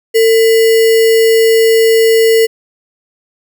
sine tone with sample-and-hold, 450 Hz, A4, 39 cents sharp, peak -5 dBFS, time 0.14-2.47 s, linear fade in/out 20 ms, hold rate 2450 Hz, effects none

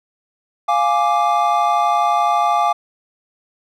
triangle chord, D diminished, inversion first, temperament equal, 698.5 / 830.6 / 1174.7 Hz, F5 / Ab5 / D6, 0 / 0 / 0 cents, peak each -16 dBFS, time 0.68-2.73 s, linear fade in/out 10 ms, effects none

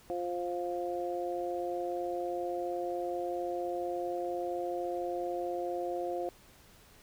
harmonic tone, 175.7 Hz, F3, 11 cents sharp, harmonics 2 / 3 / 4, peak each -36 / -37 / -37 dBFS, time 0.1-6.29 s, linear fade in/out 0 ms, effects pink hiss -59 dBFS RMS until 7.02 s

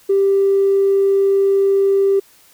triangle tone with tanh clipping, 393.2 Hz, G4, 5 cents sharp, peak -11 dBFS, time 0.09-2.2 s, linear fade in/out 10 ms, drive 4 dB, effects white hiss -50 dBFS RMS until 2.53 s

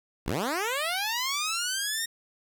10% pulse linear sweep, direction up, 43.09 to 1864.7 Hz, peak -19 dBFS, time 0.26-2.06 s, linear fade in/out 10 ms, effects 9-bit

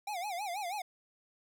square tone with vibrato, 764 Hz, G5, 45 cents flat, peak -36 dBFS, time 0.07-0.82 s, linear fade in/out 5 ms, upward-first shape sine, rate 6.2 Hz, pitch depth 190 cents each way, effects none

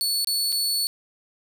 sawtooth tone with dropouts, 4430 Hz, C#8, 2 cents flat, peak -19 dBFS, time 0.01-0.87 s, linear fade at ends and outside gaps 0 ms, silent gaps 0.246-0.272 / 0.52-0.525 s, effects none

